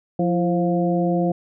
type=harmonic tone with a mistuned harmonic; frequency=175.9 Hz; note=F3; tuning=13 cents sharp; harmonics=1 / 2 / 3 / 4; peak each=-20 / -23 / -25 / -26 dBFS; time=0.19-1.32 s; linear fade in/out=5 ms; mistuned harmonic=2; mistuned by=-64 cents; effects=none